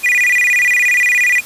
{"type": "tone with vibrato", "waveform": "triangle", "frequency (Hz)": 2195, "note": "C#7", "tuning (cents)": -18, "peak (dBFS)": -8, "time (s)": [0.03, 1.41], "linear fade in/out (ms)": 20, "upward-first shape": "square", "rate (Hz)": 17, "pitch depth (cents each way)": 190, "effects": ["white hiss -33 dBFS RMS until 1.45 s", "resampled to 32000 Hz"]}